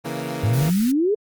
15% pulse chord, A# diminished, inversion first, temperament equal, 138.59 / 164.81 / 233.1 Hz, C#3 / E3 / A#3, 0 / 0 / 0 cents, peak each -24 dBFS, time 0.04-0.71 s, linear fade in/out 20 ms
sine exponential sweep, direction up, 98 to 440 Hz, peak -16 dBFS, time 0.43-1.15 s, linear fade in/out 10 ms
white band-stop noise, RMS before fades -34 dBFS, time 0.53-0.92 s, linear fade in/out 10 ms, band 260 to 1300 Hz, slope 48 dB/octave
effects Opus 24 kbps

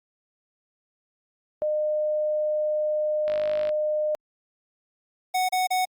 sine tone, 608 Hz, D#5, 40 cents flat, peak -22 dBFS, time 1.62-4.15 s, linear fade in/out 0 ms
click train, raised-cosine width 0.3 ms, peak -21 dBFS, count 22, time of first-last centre 3.28-3.692 s, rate 51 Hz
square tone bursts, 740 Hz, F#5, in tune, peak -22 dBFS, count 3, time 5.34-5.854 s, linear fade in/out 10 ms, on 150 ms, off 32 ms
effects Opus 48 kbps

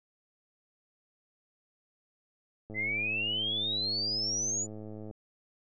click train, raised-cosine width 2 ms, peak -31 dBFS, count 259, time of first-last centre 2.7-5.111 s, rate 107 Hz
sine exponential sweep, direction up, 2018 to 7040 Hz, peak -29 dBFS, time 2.74-4.67 s, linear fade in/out 50 ms
effects none

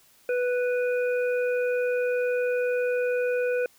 harmonic tone, 493.9 Hz, B4, in tune, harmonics 1 / 3 / 5, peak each -23 / -33 / -37 dBFS, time 0.29-3.66 s, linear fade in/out 2 ms, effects white hiss -59 dBFS RMS until 3.78 s

